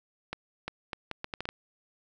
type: accelerating click train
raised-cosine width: 0.3 ms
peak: -18 dBFS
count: 9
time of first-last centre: 0.33-1.49 s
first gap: 350 ms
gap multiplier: 0.72
effects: none